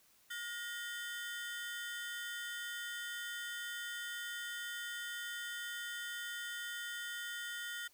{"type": "ring-modulated tone", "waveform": "30% pulse", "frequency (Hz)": 1652, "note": "G#6", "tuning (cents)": -10, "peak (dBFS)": -35, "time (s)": [0.3, 7.88], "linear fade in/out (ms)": 10, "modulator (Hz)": 221, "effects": ["white hiss -68 dBFS RMS until 7.93 s"]}